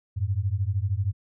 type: beating tone pair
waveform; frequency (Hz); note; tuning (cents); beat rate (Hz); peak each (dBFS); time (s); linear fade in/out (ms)
sine; 92 / 105; F#2 / G#2; -9 / +19; 13; -26; 0.16-1.13; 20
effects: none

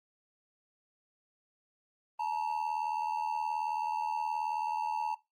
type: ring-modulated tone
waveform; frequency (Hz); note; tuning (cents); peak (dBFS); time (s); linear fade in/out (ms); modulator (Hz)
triangle; 903; A5; +45; -26; 2.19-5.15; 10; 39.4
effects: noise-tail reverb RT60 0.2 s tail -19 dB re dry + Opus 24 kbps

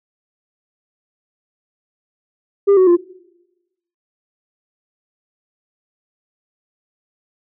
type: tone with pitch steps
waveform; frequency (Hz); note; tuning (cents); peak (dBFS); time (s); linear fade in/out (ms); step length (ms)
sine; 399.7 / 372.9 / 348; G4 / F#4 / F4; +34 / +14 / -6; -5; 2.67-2.97; 20; 100
effects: noise-tail reverb RT60 1.0 s tail -24 dB re dry + tanh soft clip ceiling -7 dBFS

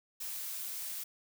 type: noise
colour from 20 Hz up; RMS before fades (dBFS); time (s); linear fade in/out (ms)
blue; -40; 0.2-1.04; 10
effects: none

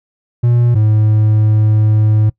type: tone pair in turn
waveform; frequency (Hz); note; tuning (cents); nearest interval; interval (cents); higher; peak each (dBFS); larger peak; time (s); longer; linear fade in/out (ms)
triangle; 120 / 107.5; B2 / A2; -49 / -40; major second; 191; first; -6; neither; 0.43-0.75 / 0.75-2.3; second; 10
effects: noise-tail reverb RT60 0.1 s tail -22 dB re dry

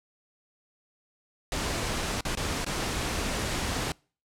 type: noise with dropouts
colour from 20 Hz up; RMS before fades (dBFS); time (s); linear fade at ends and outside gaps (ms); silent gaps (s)
pink; -30; 1.52-3.92; 1; 2.208-2.251 / 2.352-2.372 / 2.646-2.664
effects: noise-tail reverb RT60 0.4 s tail -26 dB re dry + low-pass 9000 Hz 12 dB/octave

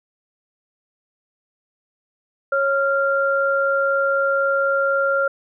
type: tone pair together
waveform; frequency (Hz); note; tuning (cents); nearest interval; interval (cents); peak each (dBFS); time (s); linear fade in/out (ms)
sine; 549.9 / 1388; C#5 / F6; -14 / -11; octave + major third; 1603; -19; 2.52-5.28; 5
effects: none

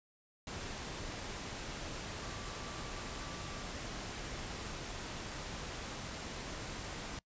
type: tone in noise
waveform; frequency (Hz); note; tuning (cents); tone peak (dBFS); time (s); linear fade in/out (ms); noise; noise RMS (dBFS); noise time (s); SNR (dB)
sine; 1164; D6; -16; -53; 2.22-3.66; 2; pink; -43; 0.47-7.19; -13
effects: noise-tail reverb RT60 0.1 s tail -24 dB re dry + resampled to 16000 Hz

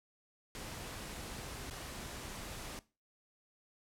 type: noise with dropouts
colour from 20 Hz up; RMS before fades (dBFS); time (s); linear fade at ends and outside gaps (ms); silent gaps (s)
pink; -45; 0.55-2.79; 0; 1.699-1.709
effects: noise-tail reverb RT60 0.3 s tail -19 dB re dry + low-pass 12000 Hz 12 dB/octave

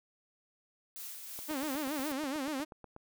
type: noise with tremolo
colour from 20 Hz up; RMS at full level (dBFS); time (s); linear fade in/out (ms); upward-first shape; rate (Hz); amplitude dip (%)
blue; -43; 0.96-2.12; 0; triangle; 3; 40
type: click train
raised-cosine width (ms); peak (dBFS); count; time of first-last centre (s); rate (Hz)
1; -34; 14; 1.39-2.964; 8.26
type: tone with vibrato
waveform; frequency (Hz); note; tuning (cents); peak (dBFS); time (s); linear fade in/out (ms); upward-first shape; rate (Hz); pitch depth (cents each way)
sawtooth; 285; C#4; +48; -30; 1.48-2.65; 20; sine; 7.1; 160
effects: none

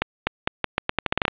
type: accelerating click train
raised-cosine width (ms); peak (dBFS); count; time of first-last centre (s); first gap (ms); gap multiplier
0.3; -3; 13; 0.02-1.281; 250; 0.82
effects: resampled to 8000 Hz + 7-bit

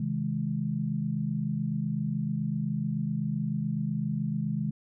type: tone cluster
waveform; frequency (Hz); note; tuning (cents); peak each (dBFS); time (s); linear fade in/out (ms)
sine; 133.4 / 160.7 / 209.5; C3 / E3 / G#3; +34 / -44 / +15; -33 / -31 / -31; 0-4.71; 5
effects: none

